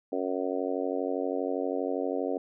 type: harmonic tone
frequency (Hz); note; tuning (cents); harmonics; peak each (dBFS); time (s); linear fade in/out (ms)
92.5; F#2; 0; 3 / 4 / 5 / 6 / 7 / 8; -33 / -35 / -33 / -35 / -37 / -40; 0.12-2.38; 5
effects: none